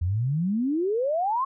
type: exponential sweep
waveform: sine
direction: up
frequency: 81.8 to 1102 Hz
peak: -22 dBFS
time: 0.01-1.45 s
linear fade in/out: 10 ms
effects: none